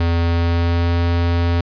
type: tone with pitch glide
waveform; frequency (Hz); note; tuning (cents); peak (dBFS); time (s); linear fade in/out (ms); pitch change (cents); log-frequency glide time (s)
square; 84.6 to 85.73; E2 to F2; +45 to -32; -15; 0-1.61; 5; +23; 0.14-0.97
effects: resampled to 11025 Hz